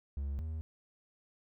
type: tone pair in turn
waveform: triangle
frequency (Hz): 70 / 79.3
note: C#2 / D#2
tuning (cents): +18 / +33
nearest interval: major second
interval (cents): 215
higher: second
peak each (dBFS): -32 / -34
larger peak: first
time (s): 0.17-0.39 / 0.39-0.61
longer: neither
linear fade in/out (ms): 0
effects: none